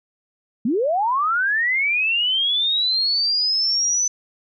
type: linear sweep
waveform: sine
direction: up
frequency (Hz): 202.1 to 6070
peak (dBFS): -17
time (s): 0.65-4.08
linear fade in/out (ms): 5
effects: none